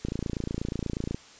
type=click train; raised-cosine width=3 ms; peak=-17 dBFS; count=32; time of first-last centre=0.05-1.145 s; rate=28.3 Hz; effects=white hiss -51 dBFS RMS until 1.39 s + resampled to 16000 Hz